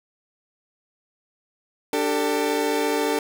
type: chord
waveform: 30% pulse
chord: D suspended fourth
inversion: none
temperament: equal with one note detuned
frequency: 293.7 / 392 / 446.4 Hz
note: D4 / G4 / A4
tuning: 0 / 0 / +25 cents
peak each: -23 / -25 / -21 dBFS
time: 1.93-3.19 s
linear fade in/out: 2 ms
effects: none